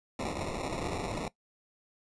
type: noise with sample-and-hold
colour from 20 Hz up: blue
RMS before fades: -35 dBFS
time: 0.19-1.28 s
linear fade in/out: 2 ms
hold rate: 1575 Hz
effects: noise-tail reverb RT60 0.1 s tail -19 dB re dry + resampled to 22050 Hz